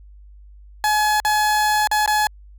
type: tone with dropouts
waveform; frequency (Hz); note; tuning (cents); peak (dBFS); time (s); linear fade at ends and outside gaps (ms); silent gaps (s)
30% pulse; 848; G#5; +36; -13; 0.84-2.27; 1; 1.201-1.249 / 1.873-1.914 / 2.061-2.076
effects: added 50 Hz sine -41 dBFS peak until 2.58 s